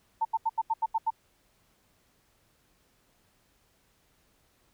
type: tone bursts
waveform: sine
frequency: 897 Hz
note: A5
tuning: 33 cents sharp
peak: -23 dBFS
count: 8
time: 0.21-1.105 s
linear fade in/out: 10 ms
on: 41 ms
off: 81 ms
effects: pink hiss -68 dBFS RMS until 4.73 s